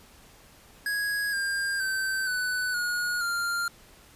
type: tone with pitch steps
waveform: square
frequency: 1659 / 1602.5 / 1547.9 / 1495.2 / 1444.2 / 1395 Hz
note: G#6 / G6 / G6 / F#6 / F#6 / F6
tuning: -2 / +38 / -22 / +18 / -42 / -2 cents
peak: -27 dBFS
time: 0.86-3.68 s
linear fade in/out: 2 ms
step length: 470 ms
effects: pink hiss -54 dBFS RMS until 4.15 s + resampled to 32000 Hz